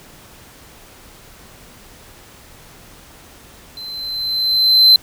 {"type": "tone with level ramp", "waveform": "triangle", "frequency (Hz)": 4077, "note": "C8", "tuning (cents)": -46, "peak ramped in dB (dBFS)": [-28, -3], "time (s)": [3.77, 4.96], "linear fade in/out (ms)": 2, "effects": ["pink hiss -43 dBFS RMS until 5.02 s"]}